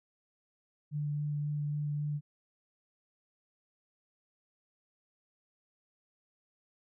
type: tone with vibrato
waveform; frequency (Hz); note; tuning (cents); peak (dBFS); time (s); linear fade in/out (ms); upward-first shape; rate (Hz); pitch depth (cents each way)
sine; 147.5; D3; +8; -31; 0.91-2.21; 50; sine; 3.7; 10
effects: none